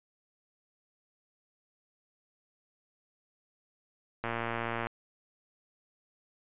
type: click train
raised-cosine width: 0.5 ms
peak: -18 dBFS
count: 74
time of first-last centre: 4.24-4.869 s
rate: 116 Hz
effects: resampled to 8000 Hz